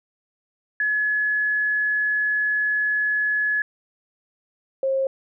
sine tone pair in turn, 1700 / 535.5 Hz, G#6 / C5, +40 / +40 cents, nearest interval octave + minor sixth, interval 2000 cents, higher first, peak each -19 / -19 dBFS, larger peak neither, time 0.8-3.62 / 4.83-5.07 s, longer first, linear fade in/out 2 ms, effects none

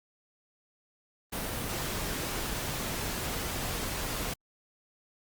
pink noise, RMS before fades -34 dBFS, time 1.32-4.34 s, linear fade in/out 10 ms, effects Opus 32 kbps

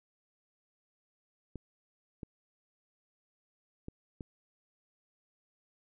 clicks, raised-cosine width 3 ms, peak -28 dBFS, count 4, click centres 1.557 / 2.232 / 3.884 / 4.208 s, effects none

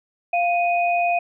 sine tone pair together, 698 / 2489 Hz, F5 / D#7, -1 / 0 cents, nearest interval octave + minor seventh, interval 2201 cents, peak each -18 / -24 dBFS, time 0.33-1.19 s, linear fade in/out 5 ms, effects none

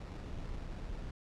brown noise with sample-and-hold, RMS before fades -42 dBFS, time 0-1.11 s, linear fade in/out 5 ms, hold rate 3150 Hz, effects low-pass 6000 Hz 12 dB/octave

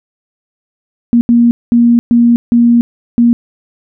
sine tone bursts at uneven times, 236.6 Hz, A#3, 26 cents sharp, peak -4 dBFS, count 6, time 1.13-1.21 / 1.29-1.51 / 1.72-1.99 / 2.11-2.36 / 2.52-2.81 / 3.18-3.33 s, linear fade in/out 0 ms, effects none

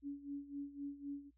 sine tone with tremolo, 283.3 Hz, C#4, 38 cents sharp, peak -39 dBFS, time 0.02-1.31 s, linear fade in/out 50 ms, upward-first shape sine, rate 3.9 Hz, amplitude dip 80%, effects noise-tail reverb RT60 0.1 s tail -20 dB re dry + added 60 Hz sine -70 dBFS peak until 1.37 s

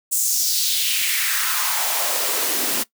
white noise with high-pass filter sweep, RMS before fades -21 dBFS, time 0.11-2.84 s, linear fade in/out 20 ms, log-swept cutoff 8200 to 210 Hz, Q 2.4, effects noise-tail reverb RT60 0.1 s tail -19 dB re dry

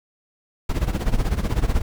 brown noise with tremolo, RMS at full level -18 dBFS, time 0.69-1.82 s, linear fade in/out 5 ms, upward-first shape sine, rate 16 Hz, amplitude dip 80%, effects none

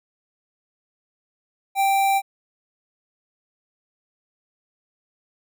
square tone with notch filter, 784 Hz, G5, in tune, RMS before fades -19 dBFS, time 1.75-2.22 s, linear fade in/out 50 ms, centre 5100 Hz, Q 1.4, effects none

